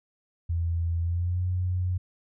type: tone with pitch glide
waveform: sine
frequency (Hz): 84.2 to 90.77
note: E2 to F#2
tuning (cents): +37 to -33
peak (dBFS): -24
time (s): 0.49-1.98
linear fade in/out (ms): 10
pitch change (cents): +130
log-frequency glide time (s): 1.01-1.43
effects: none